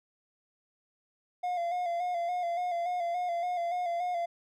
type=tone with vibrato; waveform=triangle; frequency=702 Hz; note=F5; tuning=9 cents sharp; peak=-27 dBFS; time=1.43-4.26 s; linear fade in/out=10 ms; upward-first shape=square; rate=3.5 Hz; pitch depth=40 cents each way; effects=none